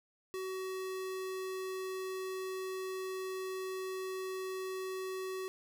square tone, 376.6 Hz, F#4, 31 cents sharp, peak -38 dBFS, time 0.34-5.48 s, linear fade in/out 0 ms, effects 12-bit

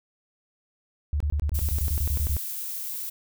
sine tone bursts, 73.42 Hz, D2, in tune, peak -22 dBFS, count 13, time 1.13-2.367 s, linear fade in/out 0 ms, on 73 ms, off 24 ms
violet noise, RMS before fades -33 dBFS, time 1.54-3.1 s, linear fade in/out 10 ms
effects none

